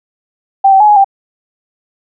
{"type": "tone with pitch steps", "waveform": "sine", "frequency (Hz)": [782, 772, 844, 834, 786], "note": ["G5", "G5", "G#5", "G#5", "G5"], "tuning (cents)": [-4, -27, 28, 7, 4], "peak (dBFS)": -3, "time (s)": [0.64, 1.045], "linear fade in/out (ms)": 10, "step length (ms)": 81, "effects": []}